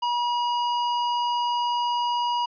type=tone; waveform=square; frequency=962 Hz; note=B5; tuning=46 cents flat; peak=-23 dBFS; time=0.02-2.46 s; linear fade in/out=10 ms; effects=resampled to 11025 Hz + 10-bit